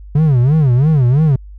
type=tone with vibrato; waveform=triangle; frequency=138.59 Hz; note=C#3; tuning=in tune; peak=-6 dBFS; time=0.15-1.36 s; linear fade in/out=5 ms; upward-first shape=sine; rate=3 Hz; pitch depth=250 cents each way; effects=added 50 Hz sine -31 dBFS peak until 1.58 s